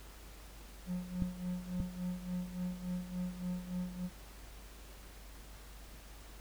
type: tone with tremolo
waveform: triangle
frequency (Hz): 180.2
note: F#3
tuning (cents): -45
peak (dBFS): -32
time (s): 0.86-4.1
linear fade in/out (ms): 50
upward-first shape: sine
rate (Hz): 3.5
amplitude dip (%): 75
type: clicks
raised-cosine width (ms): 5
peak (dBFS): -23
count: 2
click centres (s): 1.222 / 1.802
effects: added 50 Hz sine -51 dBFS peak until 6.4 s + pink hiss -56 dBFS RMS until 6.4 s